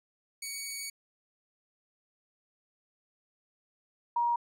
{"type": "tone pair in turn", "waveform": ["5% pulse", "sine"], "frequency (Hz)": [2246, 948.2], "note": ["C#7", "A#5"], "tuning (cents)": [22, 29], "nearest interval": "octave + minor third", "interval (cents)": 1493, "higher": "first", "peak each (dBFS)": -25, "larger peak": "neither", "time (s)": [[0.42, 0.9], [4.16, 4.36]], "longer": "first", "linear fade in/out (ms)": 5, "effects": ["low-pass 11000 Hz 12 dB/octave"]}